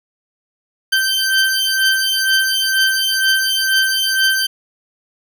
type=beating tone pair; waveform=20% pulse; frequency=1553 / 1555.1 Hz; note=G6 / G6; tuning=-17 / -14 cents; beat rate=2.1 Hz; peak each=-12 dBFS; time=0.92-4.47 s; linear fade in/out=10 ms; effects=none